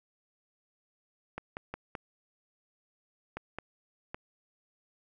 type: clicks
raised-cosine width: 0.5 ms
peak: -22 dBFS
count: 7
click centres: 1.38 / 1.569 / 1.74 / 1.952 / 3.37 / 3.586 / 4.145 s
effects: none